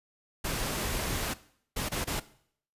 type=noise; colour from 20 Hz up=pink; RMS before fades=-32 dBFS; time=0.44-1.34 s; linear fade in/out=10 ms
type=noise bursts; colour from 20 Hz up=pink; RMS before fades=-32 dBFS; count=3; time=1.76-2.2 s; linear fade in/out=10 ms; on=130 ms; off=25 ms
effects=noise-tail reverb RT60 0.6 s tail -17 dB re dry + resampled to 32000 Hz